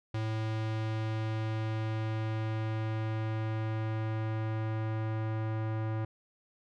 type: tone with low-pass filter sweep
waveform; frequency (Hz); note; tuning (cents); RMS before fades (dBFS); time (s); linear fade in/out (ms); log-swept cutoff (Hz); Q
square; 110; A2; 0; -33; 0.14-6.05; 5; 4200 to 1600; 0.83
effects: none